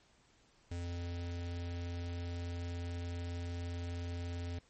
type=tone with notch filter; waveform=square; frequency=86.6 Hz; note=F2; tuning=14 cents flat; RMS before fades=-40 dBFS; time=0.71-4.59 s; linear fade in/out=5 ms; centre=1100 Hz; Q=1.8; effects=pink hiss -68 dBFS RMS until 4.69 s + MP3 32 kbps